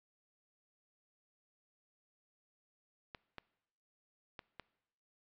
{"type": "clicks", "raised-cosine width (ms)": 0.3, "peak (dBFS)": -29, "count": 4, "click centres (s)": [3.148, 3.383, 4.392, 4.597], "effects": ["noise-tail reverb RT60 0.9 s tail -22 dB re dry", "low-pass 5000 Hz 12 dB/octave"]}